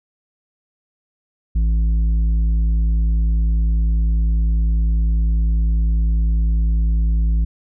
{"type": "tone with tanh clipping", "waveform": "triangle", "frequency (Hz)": 55, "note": "A1", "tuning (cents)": 0, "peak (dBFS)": -15, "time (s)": [1.55, 7.45], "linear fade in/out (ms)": 10, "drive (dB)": 11, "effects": []}